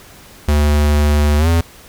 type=tone with pitch glide; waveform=square; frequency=74 to 83.54 Hz; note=D2 to E2; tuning=+14 to +24 cents; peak=-11 dBFS; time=0.48-1.61 s; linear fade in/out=5 ms; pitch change=+210 cents; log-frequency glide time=1.38-1.48 s; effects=pink hiss -41 dBFS RMS until 1.88 s